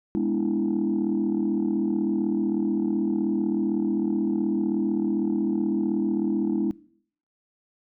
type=chord; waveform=sine; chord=E dominant seventh; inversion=first; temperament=equal; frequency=207.7 / 246.9 / 293.7 / 329.6 Hz; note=G#3 / B3 / D4 / E4; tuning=0 / 0 / 0 / 0 cents; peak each=-25 / -29 / -27 / -25 dBFS; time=0.15-6.71 s; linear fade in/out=0 ms; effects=noise-tail reverb RT60 0.6 s tail -21 dB re dry + tanh soft clip ceiling -16 dBFS